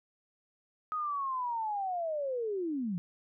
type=linear sweep; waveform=sine; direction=down; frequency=1263 to 164.81 Hz; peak=-31 dBFS; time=0.92-2.98 s; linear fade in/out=0 ms; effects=none